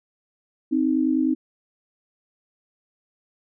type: tone pair together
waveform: sine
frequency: 261.8 / 311.7 Hz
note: C4 / D#4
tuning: +1 / +3 cents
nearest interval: minor third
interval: 302 cents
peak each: -21 dBFS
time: 0.71-1.35 s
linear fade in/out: 20 ms
effects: none